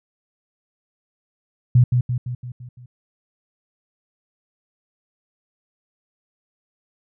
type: tone with echo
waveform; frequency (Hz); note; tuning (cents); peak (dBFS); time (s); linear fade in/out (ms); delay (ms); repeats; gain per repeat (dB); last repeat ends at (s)
sine; 123.47; B2; 0; -9; 1.75-1.84; 5; 170; 6; -5; 2.86
effects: none